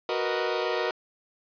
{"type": "chord", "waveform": "sawtooth", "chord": "B major seventh", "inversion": "second", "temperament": "equal", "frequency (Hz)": [370, 466.2, 493.9, 622.3], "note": ["F#4", "A#4", "B4", "D#5"], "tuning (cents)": [0, 0, 0, 0], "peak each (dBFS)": [-27, -26, -29, -28], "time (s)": [0.09, 0.91], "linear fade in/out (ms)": 2, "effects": ["resampled to 11025 Hz", "9-bit"]}